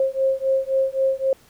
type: beating tone pair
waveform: sine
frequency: 532 / 535.8 Hz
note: C5 / C5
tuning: +29 / +41 cents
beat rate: 3.8 Hz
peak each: -21 dBFS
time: 0-1.33 s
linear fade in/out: 2 ms
effects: pink hiss -54 dBFS RMS until 1.49 s